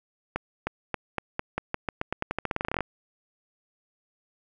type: accelerating click train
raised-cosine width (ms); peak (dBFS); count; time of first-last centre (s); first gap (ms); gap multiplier
0.5; -12; 24; 0.36-2.807; 310; 0.88
effects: none